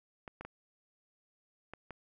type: clicks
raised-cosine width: 0.5 ms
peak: -29 dBFS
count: 5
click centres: 0.278 / 0.41 / 0.45 / 1.736 / 1.907 s
effects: none